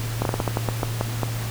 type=slowing click train; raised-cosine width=1 ms; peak=-8 dBFS; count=11; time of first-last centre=0.22-1.233 s; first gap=32 ms; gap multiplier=1.24; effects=added 114 Hz sine -26 dBFS peak until 1.5 s + pink hiss -34 dBFS RMS until 1.5 s

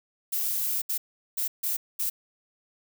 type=noise bursts at uneven times; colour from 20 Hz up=violet; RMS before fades=-28 dBFS; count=5; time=0.32-0.82 / 0.89-0.98 / 1.37-1.48 / 1.63-1.77 / 1.99-2.1 s; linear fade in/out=10 ms; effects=none

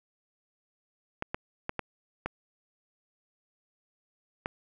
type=clicks; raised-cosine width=0.5 ms; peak=-16 dBFS; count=6; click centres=1.224 / 1.345 / 1.694 / 1.793 / 2.26 / 4.459 s; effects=none

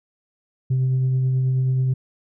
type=tone with tremolo; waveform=sine; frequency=129.9 Hz; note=C3; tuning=12 cents flat; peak=-14 dBFS; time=0.7-1.94 s; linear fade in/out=10 ms; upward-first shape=triangle; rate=9.3 Hz; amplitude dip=25%; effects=tanh soft clip ceiling -15 dBFS

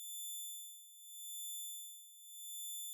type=tone with tremolo; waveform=5% pulse; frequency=3520 Hz; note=A7; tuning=in tune; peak=-35 dBFS; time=0-2.93 s; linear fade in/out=0 ms; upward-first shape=sine; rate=0.82 Hz; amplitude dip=80%; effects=none

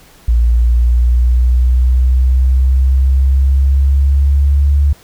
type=linear sweep; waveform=sine; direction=up; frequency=57.9 to 71.7 Hz; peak=-7 dBFS; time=0.28-4.93 s; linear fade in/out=5 ms; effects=pink hiss -44 dBFS RMS until 5.03 s

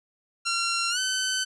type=tone with pitch glide; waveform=10% pulse; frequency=1372 to 1522.3 Hz; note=F6 to F#6; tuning=-31 to +49 cents; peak=-15 dBFS; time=0.45-1.45 s; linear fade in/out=20 ms; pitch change=+180 cents; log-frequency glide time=0.9-0.99 s; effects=low-pass 8000 Hz 12 dB/octave

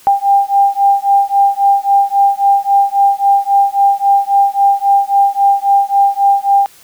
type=beating tone pair; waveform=sine; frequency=795 / 798.7 Hz; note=G5 / G5; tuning=+24 / +32 cents; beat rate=3.7 Hz; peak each=-11 dBFS; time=0.07-6.66 s; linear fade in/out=0 ms; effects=white hiss -43 dBFS RMS until 6.83 s

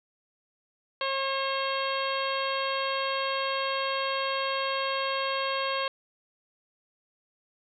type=harmonic tone; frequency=540 Hz; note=C#5; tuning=45 cents flat; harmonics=1 / 2 / 3 / 4 / 5 / 6 / 7 / 8; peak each=-32 / -31 / -37 / -39 / -36 / -37 / -42 / -39 dBFS; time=1.01-5.88 s; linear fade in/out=2 ms; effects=none

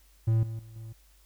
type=tone with level steps; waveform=triangle; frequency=112.2 Hz; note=A2; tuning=34 cents sharp; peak=-19 / -31 / -43 / -37 dBFS; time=0.27-0.93 s; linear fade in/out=10 ms; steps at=0.43 / 0.59 / 0.76 s; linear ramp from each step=2 ms; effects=added 50 Hz sine -58 dBFS peak until 1.25 s + white hiss -64 dBFS RMS until 1.25 s

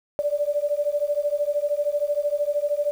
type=beating tone pair; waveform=sine; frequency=578 / 591 Hz; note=D5 / D5; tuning=-28 / +11 cents; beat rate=13 Hz; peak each=-24 dBFS; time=0.19-2.91 s; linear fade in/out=0 ms; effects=8-bit

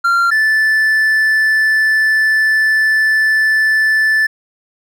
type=tone pair in turn; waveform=triangle; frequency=1382 / 1753.3 Hz; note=F6 / A6; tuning=-19 / -7 cents; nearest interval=major third; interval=412 cents; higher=second; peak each=-8 dBFS; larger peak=neither; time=0.04-0.31 / 0.31-4.27 s; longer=second; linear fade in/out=10 ms; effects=none

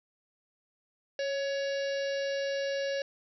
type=harmonic tone with a mistuned harmonic; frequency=561 Hz; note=C#5; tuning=21 cents sharp; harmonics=1 / 3 / 4 / 5 / 6 / 7 / 8 / 9 / 10; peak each=-30 / -39 / -49 / -44 / -56 / -46 / -48 / -50 / -48 dBFS; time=1.19-3.02 s; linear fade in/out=2 ms; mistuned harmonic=1; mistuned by=-27 cents; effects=none

